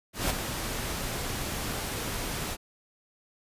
pink noise with ADSR envelope, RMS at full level -26 dBFS, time 0.13-2.57 s, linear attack 170 ms, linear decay 15 ms, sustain -7 dB, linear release 39 ms, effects resampled to 32000 Hz

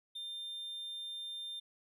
triangle tone, 3600 Hz, A7, 39 cents sharp, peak -39 dBFS, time 0.15-1.6 s, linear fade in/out 10 ms, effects none

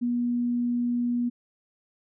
sine tone, 241.4 Hz, B3, 39 cents flat, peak -23 dBFS, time 0.01-1.3 s, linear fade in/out 20 ms, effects none

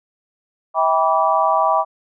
sine tone cluster, 646 / 789 / 977 / 1155 Hz, E5 / G5 / B5 / D6, -35 / +11 / -19 / -29 cents, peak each -19 dBFS, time 0.74-1.85 s, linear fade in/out 50 ms, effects none

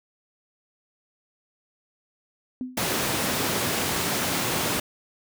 sine tone with exponential decay, 253.7 Hz, B3, 47 cents sharp, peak -25 dBFS, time 2.61-2.9 s, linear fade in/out 1 ms, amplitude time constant 62 ms
pink high-pass noise, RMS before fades -26 dBFS, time 2.77-4.8 s, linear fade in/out 5 ms, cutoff 140 Hz, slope 12 dB/octave
effects none

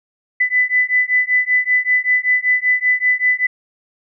sine beating tone pair, 1996 / 2001.2 Hz, B6 / B6, +18 / +22 cents, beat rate 5.2 Hz, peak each -16 dBFS, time 0.4-3.47 s, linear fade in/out 10 ms, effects none

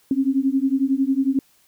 sine beating tone pair, 264 / 275 Hz, C4 / C#4, +16 / -14 cents, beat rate 11 Hz, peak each -20 dBFS, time 0.11-1.39 s, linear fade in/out 2 ms, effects white hiss -59 dBFS RMS until 1.67 s

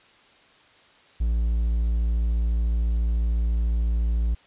triangle tone, 57 Hz, A#1, 38 cents flat, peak -18 dBFS, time 1.2-4.35 s, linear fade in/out 10 ms, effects white hiss -55 dBFS RMS until 4.46 s + resampled to 8000 Hz

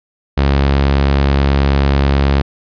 sawtooth tone, 69.3 Hz, C#2, in tune, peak -6 dBFS, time 0.37-2.42 s, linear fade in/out 10 ms, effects resampled to 11025 Hz

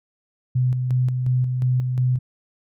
sine tone with tremolo, 126.6 Hz, B2, 43 cents sharp, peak -16 dBFS, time 0.55-2.19 s, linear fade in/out 10 ms, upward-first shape square, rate 2.8 Hz, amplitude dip 40%, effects none

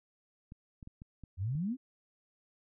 clicks, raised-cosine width 5 ms, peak -35 dBFS, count 6, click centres 0.521 / 0.828 / 0.874 / 1.019 / 1.237 / 1.553 s
sine exponential sweep, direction up, 84.1 to 277.2 Hz, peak -31 dBFS, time 1.37-1.77 s, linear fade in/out 50 ms
effects none

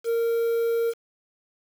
triangle tone with quantisation, 462.5 Hz, A#4, 14 cents flat, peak -19 dBFS, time 0.04-0.94 s, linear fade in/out 50 ms, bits 7, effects none

